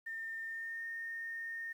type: tone with pitch glide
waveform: sine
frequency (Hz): 1810 to 1832.1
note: A6 to A#6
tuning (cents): +48 to -30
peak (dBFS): -39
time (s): 0.06-1.73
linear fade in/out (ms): 10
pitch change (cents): +22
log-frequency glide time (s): 0.44-0.84
effects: 11-bit